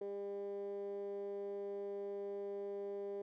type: tone with band-pass filter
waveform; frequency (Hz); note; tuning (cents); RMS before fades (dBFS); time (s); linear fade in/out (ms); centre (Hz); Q
15% pulse; 200.4; G3; +38; -43; 0.01-3.22; 5; 450; 9.5
effects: none